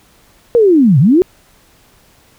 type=linear two-way sweep; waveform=sine; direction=down then up; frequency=488.6 to 119.7 to 385.7 Hz; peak=-5 dBFS; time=0.55-1.22 s; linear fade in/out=0 ms; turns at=0.99 s; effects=pink hiss -49 dBFS RMS until 2.38 s